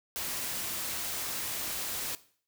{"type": "noise with amplitude modulation", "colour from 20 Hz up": "white", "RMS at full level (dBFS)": -34, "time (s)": [0.16, 2.15], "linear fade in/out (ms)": 0, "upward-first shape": "sine", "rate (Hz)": 235, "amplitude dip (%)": 25, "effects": ["noise-tail reverb RT60 0.5 s tail -17 dB re dry"]}